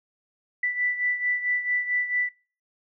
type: beating tone pair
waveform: sine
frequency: 1975.5 / 1980 Hz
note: B6 / B6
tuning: 0 / +4 cents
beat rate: 4.5 Hz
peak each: -25 / -30 dBFS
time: 0.63-2.29 s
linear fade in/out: 5 ms
effects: noise-tail reverb RT60 0.4 s tail -21 dB re dry